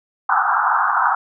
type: band-pass noise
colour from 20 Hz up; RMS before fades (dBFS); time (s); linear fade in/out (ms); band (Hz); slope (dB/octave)
white; -17; 0.29-1.15; 5; 750 to 1500; 96
effects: none